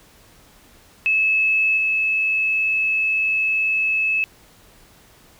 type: tone with level steps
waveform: sine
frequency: 2599 Hz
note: E7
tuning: 25 cents flat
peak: -15 / -17 dBFS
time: 1.06-4.24 s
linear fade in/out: 0 ms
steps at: 1.77 s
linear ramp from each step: 5 ms
effects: pink hiss -51 dBFS RMS until 5.39 s